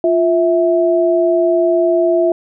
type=tone pair together; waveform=sine; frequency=349.2 / 654.8 Hz; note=F4 / E5; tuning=0 / -12 cents; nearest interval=major seventh; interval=1088 cents; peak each=-13 dBFS; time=0.04-2.32 s; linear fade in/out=2 ms; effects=none